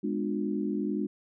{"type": "chord", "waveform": "sine", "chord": "G# diminished seventh", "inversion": "none", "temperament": "just", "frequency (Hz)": [207.7, 249.2, 299, 358.8], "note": ["G#3", "B3", "D4", "F4"], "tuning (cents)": [0, 16, 31, 47], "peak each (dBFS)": [-31, -37, -32, -35], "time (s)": [0.03, 1.07], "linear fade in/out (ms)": 10, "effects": []}